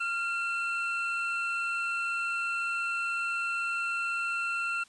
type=tone pair together; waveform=triangle; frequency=1387.3 / 2691 Hz; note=F6 / E7; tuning=-12 / +35 cents; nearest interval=major seventh; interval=1147 cents; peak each=-29 / -31 dBFS; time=0-4.84 s; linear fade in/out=10 ms; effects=white hiss -59 dBFS RMS until 4.88 s + resampled to 22050 Hz